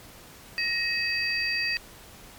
sine tone cluster, 1880 / 2564 / 4668 Hz, A#6 / E7 / D8, +14 / -49 / -11 cents, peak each -29 dBFS, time 0.58-1.77 s, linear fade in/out 0 ms, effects pink hiss -48 dBFS RMS until 2.38 s + MP3 96 kbps

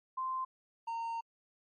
sine / triangle tone pair in turn, 1041 / 919 Hz, C6 / A#5, -9 / -25 cents, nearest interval major second, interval 216 cents, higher first, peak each -33 / -33 dBFS, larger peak neither, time 0.17-0.45 / 0.87-1.21 s, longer second, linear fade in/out 10 ms, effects MP3 32 kbps

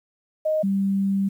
sine tone pair in turn, 622.3 / 196.01 Hz, D#5 / G3, 0 / 0 cents, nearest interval octave + minor sixth, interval 2000 cents, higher first, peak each -19 dBFS, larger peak neither, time 0.45-0.63 / 0.63-1.29 s, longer second, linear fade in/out 10 ms, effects 9-bit

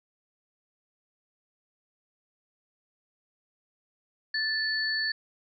sine tone pair together, 1754 / 4456 Hz, A6 / C#8, -6 / +8 cents, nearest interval octave + major third, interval 1614 cents, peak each -28 / -30 dBFS, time 4.34-5.12 s, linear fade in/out 5 ms, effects none

